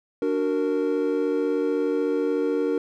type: chord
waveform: triangle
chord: D augmented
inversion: none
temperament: equal with one note detuned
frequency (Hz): 293.7 / 370 / 463.5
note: D4 / F#4 / A#4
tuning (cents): 0 / 0 / -10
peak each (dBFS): -24 / -26 / -22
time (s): 0.22-2.78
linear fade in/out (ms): 2
effects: none